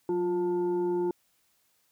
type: tone with frequency modulation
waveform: sine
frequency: 352.2 Hz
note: F4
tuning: 15 cents sharp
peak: -25 dBFS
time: 0.09-1.11 s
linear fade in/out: 2 ms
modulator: 534 Hz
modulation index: 0.48
effects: white hiss -70 dBFS RMS until 1.91 s